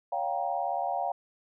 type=chord; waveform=sine; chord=G half-diminished seventh; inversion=second; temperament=just; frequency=564.5 / 705.6 / 784 / 940.8 Hz; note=Db5 / F5 / G5 / Bb5; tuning=+31 / +18 / 0 / +16 cents; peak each=-36 / -31 / -32 / -37 dBFS; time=0.12-1.12 s; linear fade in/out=5 ms; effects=none